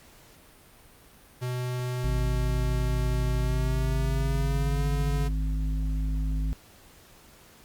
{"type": "tone with pitch glide", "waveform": "square", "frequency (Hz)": [124.9, 142.65], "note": ["B2", "C#3"], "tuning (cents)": [20, 50], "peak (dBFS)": -29, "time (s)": [1.41, 5.29], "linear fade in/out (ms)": 20, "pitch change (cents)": 230, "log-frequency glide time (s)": [3.4, 4.86]}
{"type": "harmonic tone", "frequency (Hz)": 52.3, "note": "G#1", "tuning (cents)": 13, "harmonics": [1, 3, 5], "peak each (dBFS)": [-25, -35, -39], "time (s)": [2.04, 6.53], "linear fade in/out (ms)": 0}
{"effects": ["pink hiss -54 dBFS RMS until 7.64 s", "Opus 48 kbps"]}